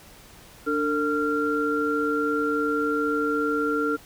sine tone cluster, 294.4 / 451.8 / 1381 Hz, D4 / A4 / F6, +4 / +46 / -20 cents, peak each -26 dBFS, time 0.66-3.97 s, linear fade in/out 20 ms, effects pink hiss -49 dBFS RMS until 4.05 s

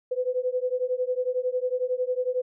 sine beating tone pair, 498.3 / 509.3 Hz, B4 / C5, +15 / -47 cents, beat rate 11 Hz, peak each -27 / -27 dBFS, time 0.11-2.42 s, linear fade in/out 10 ms, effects none

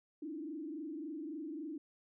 sine tone with frequency modulation, 308.2 Hz, D#4, 16 cents flat, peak -40 dBFS, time 0.22-1.78 s, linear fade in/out 5 ms, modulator 23.6 Hz, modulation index 1.2, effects none

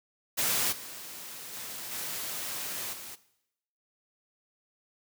white noise with level steps, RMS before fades -28 / -43 / -40 / -36 / -43 dBFS, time 0.37-3.16 s, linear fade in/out 20 ms, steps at 0.71 / 1.52 / 1.91 / 2.92 s, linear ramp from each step 20 ms, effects noise-tail reverb RT60 0.8 s tail -17 dB re dry + high-pass 100 Hz 12 dB/octave

